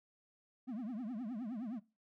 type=tone with vibrato; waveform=triangle; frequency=232.3 Hz; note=A#3; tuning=6 cents flat; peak=-37 dBFS; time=0.67-1.8 s; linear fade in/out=20 ms; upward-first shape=triangle; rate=9.6 Hz; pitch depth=270 cents each way; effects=noise-tail reverb RT60 0.3 s tail -21 dB re dry